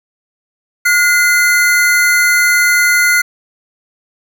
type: tone pair together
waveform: square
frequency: 1436 / 2053 Hz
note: F6 / C7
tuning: +48 / -33 cents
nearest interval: tritone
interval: 619 cents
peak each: -12 dBFS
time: 0.85-3.22 s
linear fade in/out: 10 ms
effects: none